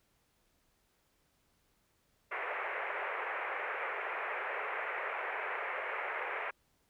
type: band-pass noise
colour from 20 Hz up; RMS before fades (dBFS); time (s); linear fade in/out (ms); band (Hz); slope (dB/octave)
white; -38; 2.31-6.51; 10; 410 to 2300; 48
effects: pink hiss -74 dBFS RMS until 6.89 s